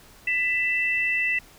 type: tone pair together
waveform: sine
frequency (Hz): 1991.3 / 2658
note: B6 / E7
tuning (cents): +14 / +14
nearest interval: perfect fourth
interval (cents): 500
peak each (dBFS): -24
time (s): 0.27-1.39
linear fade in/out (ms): 5
effects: pink hiss -51 dBFS RMS until 1.58 s